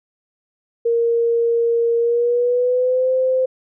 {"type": "tone with pitch glide", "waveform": "sine", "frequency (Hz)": [466.2, 517.3], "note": ["A#4", "C5"], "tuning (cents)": [0, -20], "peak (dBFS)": -14, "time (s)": [0.85, 3.46], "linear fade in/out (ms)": 10, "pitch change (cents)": 180, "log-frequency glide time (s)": [1.98, 3.12], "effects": []}